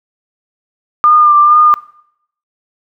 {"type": "tone with vibrato", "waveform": "sine", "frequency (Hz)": 1201, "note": "D6", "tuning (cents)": 38, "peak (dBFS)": -4, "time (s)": [1.04, 1.74], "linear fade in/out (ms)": 0, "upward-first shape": "sine", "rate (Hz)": 2.2, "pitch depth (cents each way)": 29, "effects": ["noise-tail reverb RT60 0.7 s tail -21 dB re dry"]}